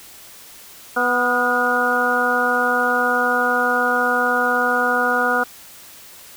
harmonic tone with a mistuned harmonic, 246.9 Hz, B3, in tune, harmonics 1 / 2 / 3 / 4 / 5 / 6, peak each -27 / -23 / -23 / -27 / -23 / -19 dBFS, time 0.96-5.44 s, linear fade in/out 10 ms, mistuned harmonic 6, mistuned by -42 cents, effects white hiss -42 dBFS RMS until 6.36 s

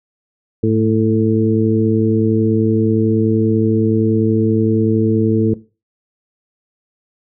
harmonic tone with a mistuned harmonic, 110.6 Hz, A2, 9 cents sharp, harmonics 1 / 2 / 3 / 4, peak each -17 / -17 / -17 / -17 dBFS, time 0.63-5.54 s, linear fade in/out 5 ms, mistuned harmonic 1, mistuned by -48 cents, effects noise-tail reverb RT60 0.3 s tail -17 dB re dry

